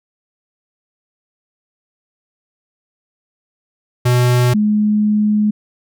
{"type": "tone pair in turn", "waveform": ["square", "sine"], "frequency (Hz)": [123.47, 210.8], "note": ["B2", "G#3"], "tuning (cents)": [0, 26], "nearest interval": "major sixth", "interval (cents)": 926, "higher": "second", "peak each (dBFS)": -11, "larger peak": "neither", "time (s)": [[4.05, 4.54], [4.54, 5.51]], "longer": "second", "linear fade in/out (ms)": 10, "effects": []}